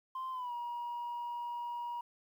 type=tone with pitch glide; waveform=sine; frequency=1042 to 955.5 Hz; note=C6 to A#5; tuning=-7 to +43 cents; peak=-35 dBFS; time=0.15-2.01 s; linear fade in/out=5 ms; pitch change=-150 cents; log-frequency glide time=0.31-0.53 s; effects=tanh soft clip ceiling -35 dBFS + 11-bit